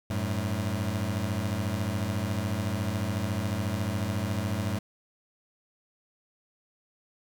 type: beating tone pair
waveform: 25% pulse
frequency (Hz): 94.5 / 108.5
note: F#2 / A2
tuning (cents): +37 / -24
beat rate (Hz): 14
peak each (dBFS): -27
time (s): 0.1-4.79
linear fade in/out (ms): 5
effects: 10-bit